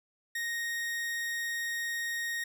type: tone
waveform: 40% pulse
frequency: 1864.7 Hz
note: A#6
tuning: in tune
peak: -31 dBFS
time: 0.35-2.44 s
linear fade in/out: 5 ms
effects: none